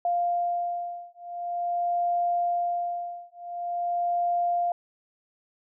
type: beating tone pair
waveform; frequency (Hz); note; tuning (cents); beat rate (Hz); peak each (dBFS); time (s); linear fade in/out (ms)
sine; 698.5 / 698.96; F5 / F5; 0 / +1; 0.46; -28 / -28; 0.05-4.72; 2
effects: none